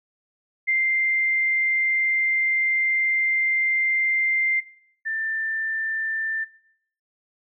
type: tone pair in turn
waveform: sine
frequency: 2093 / 1781.5 Hz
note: C7 / A6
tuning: 0 / +21 cents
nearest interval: minor third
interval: 279 cents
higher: first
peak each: -18 / -24 dBFS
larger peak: first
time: 0.67-4.61 / 5.05-6.45 s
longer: first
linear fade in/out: 20 ms
effects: noise-tail reverb RT60 0.7 s tail -21 dB re dry